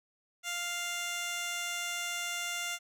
15% pulse tone with band-pass filter, 698.5 Hz, F5, in tune, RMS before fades -36 dBFS, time 0.43-2.79 s, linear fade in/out 50 ms, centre 5600 Hz, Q 0.6, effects none

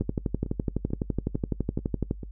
two click trains, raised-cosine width 3 ms, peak -13 / -23 dBFS, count 26 / 6, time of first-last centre 0.01-2.111 / 0.02-2.232 s, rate 11.9 / 2.26 Hz, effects noise-tail reverb RT60 0.1 s tail -21 dB re dry + added 50 Hz sine -38 dBFS peak until 2.31 s

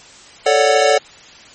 square chord, D major seventh, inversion second, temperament equal, 440 / 554.4 / 587.3 / 740 Hz, A4 / C#5 / D5 / F#5, 0 / 0 / 0 / 0 cents, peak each -17 dBFS, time 0.46-0.98 s, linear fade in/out 5 ms, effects white hiss -41 dBFS RMS until 1.54 s + MP3 32 kbps

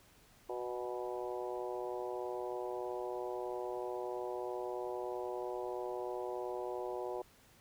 harmonic tone with a mistuned harmonic, 123.1 Hz, B2, 5 cents flat, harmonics 3 / 4 / 5 / 6 / 7 / 8, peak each -41 / -43 / -45 / -47 / -48 / -49 dBFS, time 0.49-7.22 s, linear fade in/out 5 ms, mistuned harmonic 7, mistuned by -20 cents, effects pink hiss -64 dBFS RMS until 7.6 s

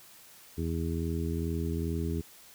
harmonic tone, 82.41 Hz, E2, in tune, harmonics 1 / 2 / 3 / 4 / 5, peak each -32 / -35 / -37 / -38 / -39 dBFS, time 0.57-2.22 s, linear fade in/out 20 ms, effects white hiss -54 dBFS RMS until 2.54 s

